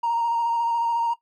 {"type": "tone with vibrato", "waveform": "triangle", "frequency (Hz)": 932.3, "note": "A#5", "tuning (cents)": 0, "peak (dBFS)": -17, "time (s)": [0.03, 1.14], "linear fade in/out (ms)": 10, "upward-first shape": "square", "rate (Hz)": 14, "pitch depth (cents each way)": 17, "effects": ["noise-tail reverb RT60 0.1 s tail -18 dB re dry", "tanh soft clip ceiling -17 dBFS"]}